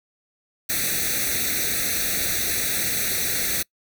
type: noise with comb filter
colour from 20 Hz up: white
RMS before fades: -24 dBFS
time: 0.69-3.63 s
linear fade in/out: 10 ms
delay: 0.49 ms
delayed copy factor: +0.95
effects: noise-tail reverb RT60 0.1 s tail -25 dB re dry